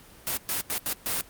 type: noise bursts at uneven times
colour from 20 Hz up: white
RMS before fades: -28 dBFS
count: 5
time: 0.27-0.37 / 0.49-0.61 / 0.7-0.78 / 0.86-0.93 / 1.06-1.21 s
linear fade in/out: 0 ms
effects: pink hiss -51 dBFS RMS until 1.29 s + Opus 24 kbps